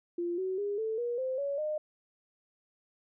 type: tone with pitch steps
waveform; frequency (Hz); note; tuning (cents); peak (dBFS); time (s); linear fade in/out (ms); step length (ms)
sine; 346.4 / 375.6 / 407.2 / 441.5 / 478.7 / 519 / 562.7 / 610.1; F4 / F#4 / G#4 / A4 / A#4 / C5 / C#5 / D#5; -14 / +26 / -34 / +6 / +46 / -14 / +26 / -34; -30; 0.18-1.78; 5; 200
effects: none